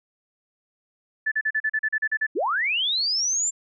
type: tone bursts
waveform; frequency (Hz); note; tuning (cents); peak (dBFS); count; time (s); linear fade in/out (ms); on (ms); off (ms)
sine; 1745; A6; -15; -20; 11; 1.26-2.267; 10; 57; 38
type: linear sweep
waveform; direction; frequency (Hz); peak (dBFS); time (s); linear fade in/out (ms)
sine; up; 246.9 to 7390; -21; 2.35-3.51; 20
effects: none